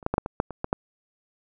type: clicks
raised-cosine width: 1 ms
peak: -29 / -10 / -10 / -6 / -16 / -7 / -21 / -13 / -8 dBFS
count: 9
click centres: 0.028 / 0.064 / 0.14 / 0.181 / 0.261 / 0.401 / 0.507 / 0.644 / 0.729 s
effects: none